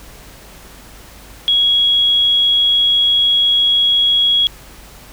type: tone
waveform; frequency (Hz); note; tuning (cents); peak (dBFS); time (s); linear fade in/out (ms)
sine; 3322; G#7; 0; -10; 1.48-4.47; 0
effects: added 50 Hz sine -42 dBFS peak until 5.12 s + pink hiss -40 dBFS RMS until 5.12 s